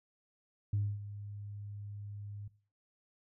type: tone with ADSR envelope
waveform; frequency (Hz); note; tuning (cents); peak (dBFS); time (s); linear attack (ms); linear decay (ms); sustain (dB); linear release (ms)
sine; 102.4; G#2; -24; -27; 0.73-2.48; 4; 250; -15; 6
effects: noise-tail reverb RT60 0.4 s tail -18 dB re dry + tanh soft clip ceiling -25 dBFS